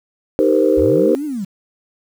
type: chord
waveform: sine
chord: C minor seventh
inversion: first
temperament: equal with one note detuned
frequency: 311.1 / 392 / 466.2 / 517.2 Hz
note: Eb4 / G4 / Bb4 / C5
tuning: 0 / 0 / 0 / -20 cents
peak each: -16 dBFS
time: 0.39-1.15 s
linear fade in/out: 0 ms
type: linear two-way sweep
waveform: sine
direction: up then down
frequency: 56.2 to 311.1 to 178.8 Hz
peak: -20 dBFS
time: 0.77-1.45 s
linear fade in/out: 10 ms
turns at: 1.25 s
effects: tanh soft clip ceiling 0 dBFS + 7-bit